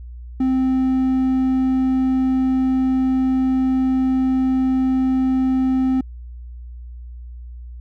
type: tone with hard clipping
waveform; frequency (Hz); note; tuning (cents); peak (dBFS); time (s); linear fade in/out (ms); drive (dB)
triangle; 260.6; C4; -7; -16; 0.4-6.01; 5; 6
effects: added 60 Hz sine -32 dBFS peak until 7.8 s